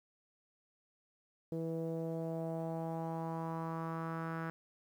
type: tone with low-pass filter sweep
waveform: sawtooth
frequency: 163.5 Hz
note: E3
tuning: 14 cents flat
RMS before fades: -39 dBFS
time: 1.52-4.5 s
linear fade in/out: 0 ms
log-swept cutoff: 450 to 1500 Hz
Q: 3.3
effects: 11-bit